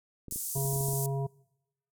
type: clicks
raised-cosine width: 3 ms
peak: -31 dBFS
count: 10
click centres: 0.283 / 0.324 / 0.36 / 0.576 / 0.652 / 0.732 / 0.762 / 0.808 / 0.886 / 0.934 s
type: band-pass noise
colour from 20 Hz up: pink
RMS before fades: -36 dBFS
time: 0.31-1.06 s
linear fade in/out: 0 ms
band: 7600 to 15000 Hz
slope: 24 dB/octave
type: harmonic tone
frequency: 137.2 Hz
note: C#3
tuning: 17 cents flat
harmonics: 1 / 3 / 5 / 7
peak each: -29 / -37 / -41 / -44 dBFS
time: 0.55-1.27 s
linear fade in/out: 10 ms
effects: noise-tail reverb RT60 0.9 s tail -24 dB re dry